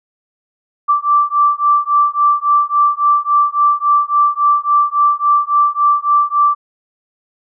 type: beating tone pair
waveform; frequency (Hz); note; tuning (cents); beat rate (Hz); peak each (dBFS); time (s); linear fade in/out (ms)
sine; 1168 / 1171.6; D6 / D6; -10 / -5; 3.6; -13; 0.88-6.55; 20
effects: none